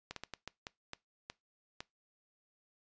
slowing click train, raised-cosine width 0.2 ms, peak -24 dBFS, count 9, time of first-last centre 0.11-1.805 s, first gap 53 ms, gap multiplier 1.38, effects noise-tail reverb RT60 0.2 s tail -22 dB re dry + resampled to 16000 Hz

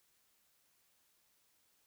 silence, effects white hiss -74 dBFS RMS until 1.86 s

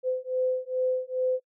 sine beating tone pair, 510 / 512.4 Hz, C5 / C5, -44 / -36 cents, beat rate 2.4 Hz, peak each -28 dBFS, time 0.03-1.4 s, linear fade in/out 50 ms, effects noise-tail reverb RT60 0.1 s tail -24 dB re dry

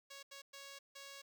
5% pulse tone bursts at uneven times, 554.4 Hz, C#5, in tune, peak -39 dBFS, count 4, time 0.1-0.23 / 0.31-0.42 / 0.53-0.79 / 0.95-1.22 s, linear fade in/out 10 ms, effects none

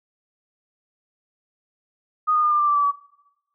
sine tone with pitch steps, 1239 / 1224.8 / 1210.7 / 1196.8 / 1183 / 1169.5 / 1156 / 1142.7 Hz, D#6 / D#6 / D#6 / D6 / D6 / D6 / D6 / D6, -8 / -28 / -48 / +32 / +12 / -8 / -28 / -48 cents, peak -16 dBFS, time 2.27-2.918 s, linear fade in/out 20 ms, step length 81 ms, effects noise-tail reverb RT60 1.0 s tail -24 dB re dry

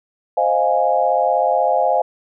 sine chord, F minor seventh, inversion second, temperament equal, 523.3 / 622.3 / 698.5 / 830.6 Hz, C5 / Eb5 / F5 / Ab5, 0 / 0 / 0 / 0 cents, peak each -20 / -20 / -18 / -19 dBFS, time 0.37-2.02 s, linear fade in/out 5 ms, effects none

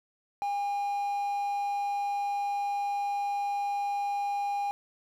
triangle tone, 810 Hz, G#5, 43 cents flat, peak -26 dBFS, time 0.42-4.71 s, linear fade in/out 0 ms, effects 9-bit

